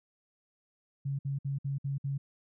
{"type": "tone bursts", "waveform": "sine", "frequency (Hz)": 138.59, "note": "C#3", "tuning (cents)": 0, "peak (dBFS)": -30, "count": 6, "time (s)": [1.05, 2.18], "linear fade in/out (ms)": 10, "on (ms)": 140, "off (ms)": 58, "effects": []}